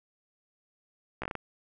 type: slowing click train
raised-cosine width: 0.5 ms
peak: -19 dBFS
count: 6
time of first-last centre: 1.22-1.353 s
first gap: 15 ms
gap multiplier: 1.29
effects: none